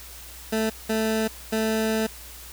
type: tone bursts at uneven times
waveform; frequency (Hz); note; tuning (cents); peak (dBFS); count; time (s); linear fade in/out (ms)
20% pulse; 220.2; A3; +2; -17; 3; 0.52-0.7 / 0.89-1.28 / 1.52-2.07; 10
effects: added 60 Hz sine -45 dBFS peak until 2.52 s + white hiss -43 dBFS RMS until 2.52 s